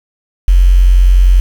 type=tone with quantisation; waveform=sine; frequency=45.11 Hz; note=F#1; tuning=43 cents flat; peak=-3 dBFS; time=0.48-1.4 s; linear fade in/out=0 ms; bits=5; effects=none